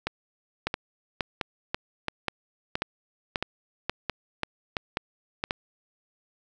two click trains, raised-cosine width 0.3 ms, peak -10 / -11 dBFS, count 10 / 9, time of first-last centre 0.67-5.509 / 0.07-5.439 s, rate 1.86 / 1.49 Hz, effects none

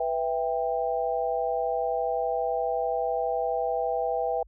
sine chord, E minor, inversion second, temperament just, 494.4 / 659.3 / 791.1 Hz, B4 / E5 / G5, +2 / 0 / +16 cents, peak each -29 dBFS, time 0-4.43 s, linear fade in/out 5 ms, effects added 50 Hz sine -51 dBFS peak until 4.47 s

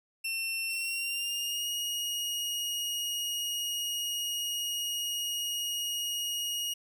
sawtooth tone with pitch glide, 2700 to 2877 Hz, E7 to F#7, +41 to -49 cents, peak -28 dBFS, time 0.24-6.74 s, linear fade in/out 10 ms, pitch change +110 cents, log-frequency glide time 0.68-1.69 s, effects none

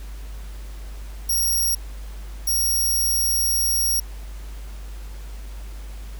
5% pulse tone bursts at uneven times, 5620 Hz, F8, 10 cents sharp, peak -13 dBFS, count 2, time 1.29-1.75 / 2.47-4 s, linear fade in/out 5 ms, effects added 50 Hz sine -32 dBFS peak until 6.19 s + pink hiss -47 dBFS RMS until 6.19 s

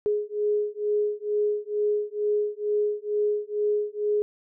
sine beating tone pair, 416.8 / 419 Hz, G#4 / G#4, +6 / +15 cents, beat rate 2.2 Hz, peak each -26 / -26 dBFS, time 0.06-4.22 s, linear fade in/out 0 ms, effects none

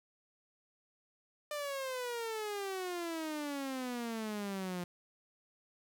sawtooth exponential sweep, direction down, 600 to 174.61 Hz, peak -33 dBFS, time 1.51-4.84 s, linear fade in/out 2 ms, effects none

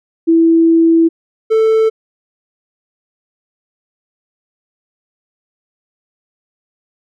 sine / triangle tone pair in turn, 329.6 / 442.3 Hz, E4 / A4, 0 / +9 cents, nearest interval perfect fourth, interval 509 cents, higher second, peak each -6 dBFS, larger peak neither, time 0.27-1.09 / 1.5-1.9 s, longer first, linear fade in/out 20 ms, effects none

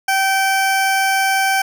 20% pulse tone, 774 Hz, G5, 22 cents flat, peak -9 dBFS, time 0.08-1.62 s, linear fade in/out 5 ms, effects none

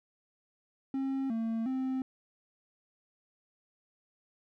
triangle tone with pitch steps, 268.9 / 226.1 / 261.4 Hz, C4 / A3 / C4, +47 / +47 / -1 cents, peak -28 dBFS, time 0.94-2.02 s, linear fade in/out 2 ms, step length 360 ms, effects none

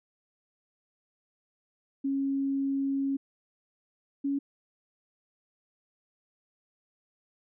sine tone pair in turn, 274.1 / 279.2 Hz, C#4 / C#4, -19 / +13 cents, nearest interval unison, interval 32 cents, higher second, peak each -26 dBFS, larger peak neither, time 2.04-3.17 / 4.24-4.39 s, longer first, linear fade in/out 10 ms, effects none

